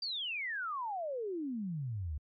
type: exponential sweep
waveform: sine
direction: down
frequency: 4768 to 68.8 Hz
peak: -35 dBFS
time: 0.02-2.18 s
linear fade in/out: 5 ms
effects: AAC 48 kbps